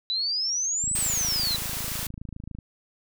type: exponential two-way sweep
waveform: sine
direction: up then down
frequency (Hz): 3919 to 8372 to 3919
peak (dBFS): -24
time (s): 0.1-1.56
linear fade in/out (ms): 0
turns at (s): 0.98
type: click train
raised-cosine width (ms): 5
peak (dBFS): -25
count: 48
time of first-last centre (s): 0.84-2.587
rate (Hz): 26.9
type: high-pass noise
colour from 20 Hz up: white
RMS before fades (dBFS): -32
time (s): 0.95-2.07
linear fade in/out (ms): 5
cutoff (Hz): 300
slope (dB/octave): 24
effects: none